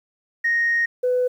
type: tone pair in turn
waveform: sine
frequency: 1864.7 / 499.6 Hz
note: A#6 / B4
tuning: 0 / +20 cents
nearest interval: octave + major seventh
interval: 2280 cents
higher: first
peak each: -16 dBFS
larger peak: neither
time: 0.44-0.86 / 1.03-1.28 s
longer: first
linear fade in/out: 10 ms
effects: tanh soft clip ceiling -13 dBFS + 9-bit